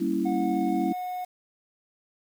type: chord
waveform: sine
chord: G diminished seventh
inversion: none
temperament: equal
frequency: 196 / 233.1 / 277.2 / 329.6 Hz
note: G3 / Bb3 / Db4 / Fb4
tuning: 0 / 0 / 0 / 0 cents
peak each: -30 / -31 / -29 / -27 dBFS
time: 0-0.93 s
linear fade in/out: 10 ms
type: tone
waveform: triangle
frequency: 729 Hz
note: F#5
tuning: 26 cents flat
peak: -28 dBFS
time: 0.25-1.25 s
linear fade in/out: 10 ms
effects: 8-bit